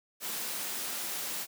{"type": "high-pass noise", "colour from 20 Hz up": "white", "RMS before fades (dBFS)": -36, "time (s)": [0.2, 1.47], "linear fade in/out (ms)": 50, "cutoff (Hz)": 160, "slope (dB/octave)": 24, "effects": []}